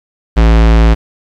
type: tone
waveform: square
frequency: 55.7 Hz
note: A1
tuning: 22 cents sharp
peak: -5 dBFS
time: 0.36-0.95 s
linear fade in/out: 20 ms
effects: low-pass 4000 Hz 12 dB/octave + 7-bit